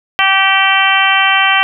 harmonic tone, 387.5 Hz, G4, 20 cents flat, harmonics 2 / 3 / 4 / 5 / 6 / 7 / 8, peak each -16 / -16 / -16 / -16 / -16 / -16 / -16 dBFS, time 0.19-1.63 s, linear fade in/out 0 ms, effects none

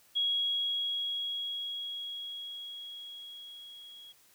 sine tone with level ramp, 3313 Hz, G#7, 5 cents flat, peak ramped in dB -26 to -48 dBFS, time 0.15-4.13 s, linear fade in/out 20 ms, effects white hiss -63 dBFS RMS until 4.34 s

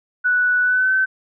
sine tone with pitch glide, 1479 to 1532.9 Hz, F#6 to G6, -1 to -39 cents, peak -14 dBFS, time 0.24-1.06 s, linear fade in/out 20 ms, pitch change +62 cents, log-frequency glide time 0.62-0.94 s, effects none

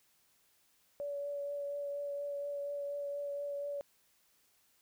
sine tone with vibrato, 571 Hz, D5, 49 cents flat, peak -36 dBFS, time 1-3.81 s, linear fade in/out 0 ms, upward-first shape triangle, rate 4.2 Hz, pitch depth 16 cents each way, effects white hiss -71 dBFS RMS until 4.81 s

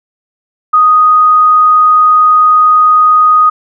sine tone, 1244.5 Hz, D#6, in tune, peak -3 dBFS, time 0.73-3.5 s, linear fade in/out 10 ms, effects none

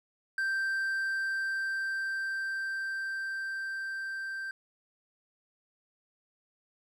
triangle tone with level ramp, 1568 Hz, G6, in tune, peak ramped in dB -26 to -33 dBFS, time 0.38-4.51 s, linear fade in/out 2 ms, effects none

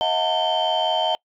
sine tone cluster, 635 / 720 / 896 / 3110 Hz, D#5 / F#5 / A5 / G7, +35 / -47 / +31 / -14 cents, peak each -23 dBFS, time 0.01-1.15 s, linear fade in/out 0 ms, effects noise-tail reverb RT60 0.1 s tail -25 dB re dry + tanh soft clip ceiling -13 dBFS

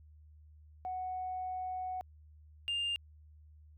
sine tone pair in turn, 740 / 2804 Hz, F#5 / F7, 0 / +6 cents, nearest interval octave + major seventh, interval 2306 cents, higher second, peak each -35 / -30 dBFS, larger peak second, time 0.85-2.01 / 2.68-2.96 s, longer first, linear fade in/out 0 ms, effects tanh soft clip ceiling -30 dBFS + added 76 Hz sine -55 dBFS peak until 3.77 s

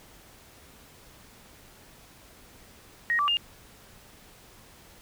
sine tone with pitch steps, 1879 / 1163 / 2819 Hz, A#6 / D6 / F7, +13 / -17 / +16 cents, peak -22 dBFS, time 3.1-3.37 s, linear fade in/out 0 ms, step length 90 ms, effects pink hiss -53 dBFS RMS until 5.01 s

